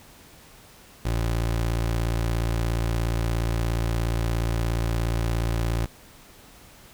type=tone; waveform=25% pulse; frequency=57 Hz; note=A#1; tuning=38 cents flat; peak=-19 dBFS; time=1.05-5.86 s; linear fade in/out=5 ms; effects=pink hiss -50 dBFS RMS until 6.93 s